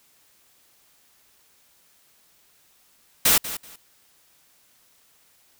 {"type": "noise with echo", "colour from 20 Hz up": "white", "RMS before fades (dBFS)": -17, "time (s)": [3.25, 3.38], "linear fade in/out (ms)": 5, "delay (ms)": 190, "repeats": 2, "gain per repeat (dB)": -14, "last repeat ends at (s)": 3.76, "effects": ["white hiss -60 dBFS RMS until 5.59 s"]}